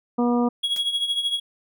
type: harmonic tone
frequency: 241.2 Hz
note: B3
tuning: 41 cents flat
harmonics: 1 / 2 / 3 / 4 / 5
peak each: -19 / -25 / -29 / -31 / -33 dBFS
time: 0.18-0.49 s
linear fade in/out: 10 ms
type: tone with tremolo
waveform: triangle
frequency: 3322 Hz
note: G#7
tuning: in tune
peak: -17 dBFS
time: 0.63-1.4 s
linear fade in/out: 10 ms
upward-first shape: triangle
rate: 13 Hz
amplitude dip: 75%
type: noise with exponential decay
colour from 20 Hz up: white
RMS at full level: -33 dBFS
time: 0.76-0.85 s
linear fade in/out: 1 ms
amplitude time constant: 18 ms
effects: none